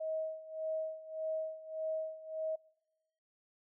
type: tone with tremolo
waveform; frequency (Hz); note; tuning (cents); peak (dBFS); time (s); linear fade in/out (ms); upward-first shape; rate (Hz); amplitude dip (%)
sine; 634; D#5; +32; -33; 0-2.56; 10; sine; 1.7; 85
effects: noise-tail reverb RT60 1.0 s tail -25 dB re dry